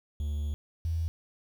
triangle / sine tone pair in turn, 73.8 / 82.28 Hz, D2 / E2, +9 / -3 cents, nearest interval major second, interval 188 cents, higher second, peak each -27 dBFS, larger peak neither, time 0.2-0.54 / 0.85-1.08 s, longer first, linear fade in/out 0 ms, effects 9-bit

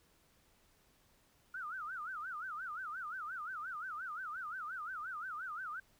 sine tone with vibrato, 1364 Hz, F6, 41 cents flat, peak -40 dBFS, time 1.54-5.8 s, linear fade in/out 5 ms, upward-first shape sine, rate 5.7 Hz, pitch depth 230 cents each way, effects pink hiss -70 dBFS RMS until 5.99 s

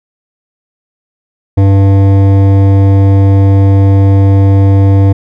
triangle tone with hard clipping, 98 Hz, G2, in tune, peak -5 dBFS, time 1.57-5.13 s, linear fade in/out 10 ms, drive 17 dB, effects none

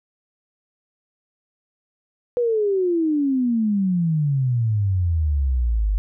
sine exponential sweep, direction down, 493.9 to 48.14 Hz, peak -17 dBFS, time 2.37-5.98 s, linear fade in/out 0 ms, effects none

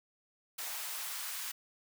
white noise with high-pass filter sweep, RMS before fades -40 dBFS, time 0.58-1.52 s, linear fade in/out 10 ms, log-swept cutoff 710 to 1300 Hz, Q 1.1, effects none

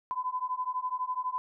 sine beating tone pair, 1005 / 1017 Hz, B5 / C6, +30 / -50 cents, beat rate 12 Hz, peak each -33 / -33 dBFS, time 0.11-1.38 s, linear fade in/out 0 ms, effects none

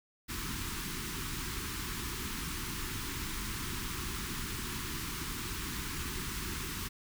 pink band-stop noise, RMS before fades -38 dBFS, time 0.28-6.89 s, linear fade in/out 20 ms, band 390 to 960 Hz, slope 48 dB/octave, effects none

